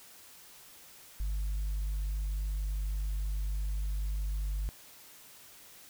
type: tone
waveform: sine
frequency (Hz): 50.2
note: G1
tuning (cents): +42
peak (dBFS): -28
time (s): 1.2-4.69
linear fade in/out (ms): 0
effects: tanh soft clip ceiling -29 dBFS + white hiss -54 dBFS RMS until 5.89 s

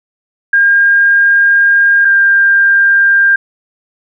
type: tone pair in turn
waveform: sine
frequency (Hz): 1612 / 1595.3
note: G6 / G6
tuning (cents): +48 / +30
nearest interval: unison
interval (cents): 18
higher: first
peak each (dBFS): -5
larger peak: neither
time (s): 0.53-2.05 / 2.05-3.36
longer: first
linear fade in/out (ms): 5
effects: none

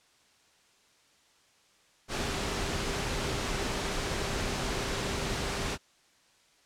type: tone in noise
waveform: sine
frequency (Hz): 395.8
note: G4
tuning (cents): +17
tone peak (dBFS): -42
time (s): 2.08-5.78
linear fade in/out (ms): 50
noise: pink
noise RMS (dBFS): -32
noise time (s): 2.08-5.78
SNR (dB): -13
effects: white hiss -64 dBFS RMS until 6.65 s + low-pass 7000 Hz 12 dB/octave

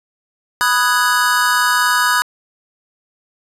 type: chord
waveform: square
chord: G# minor seventh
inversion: first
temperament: equal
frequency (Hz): 987.8 / 1244.5 / 1480 / 1661.2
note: B5 / D#6 / F#6 / G#6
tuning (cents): 0 / 0 / 0 / 0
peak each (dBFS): -19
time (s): 0.61-2.22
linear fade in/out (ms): 0
effects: resampled to 32000 Hz + 8-bit

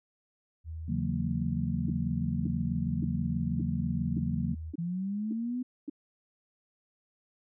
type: tone with pitch glide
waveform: sine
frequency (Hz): 80.3 to 79.75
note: E2 to D#2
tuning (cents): -45 to +43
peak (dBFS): -36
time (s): 0.64-4.74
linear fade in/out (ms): 50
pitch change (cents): -12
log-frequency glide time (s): 1.28-1.65
type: chord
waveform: sine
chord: F# dominant seventh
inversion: second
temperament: just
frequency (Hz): 138.75 / 166.5 / 185 / 231.2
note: C#3 / E3 / F#3 / A#3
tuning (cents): +2 / +18 / 0 / -14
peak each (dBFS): -34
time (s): 0.88-4.55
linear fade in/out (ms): 10
type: tone bursts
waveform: sine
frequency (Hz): 291.1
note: D4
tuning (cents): -15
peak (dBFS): -32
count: 8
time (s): 1.88-5.898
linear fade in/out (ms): 5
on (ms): 21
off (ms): 550
type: linear sweep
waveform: sine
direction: up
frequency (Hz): 164.81 to 254.4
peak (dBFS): -30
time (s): 4.78-5.63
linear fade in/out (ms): 10
effects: none

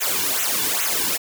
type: noise with flanger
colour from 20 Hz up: white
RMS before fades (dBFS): -22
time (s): 0-1.18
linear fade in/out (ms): 20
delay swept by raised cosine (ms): 0.2 to 1.6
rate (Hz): 2.4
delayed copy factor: -0.85
effects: none

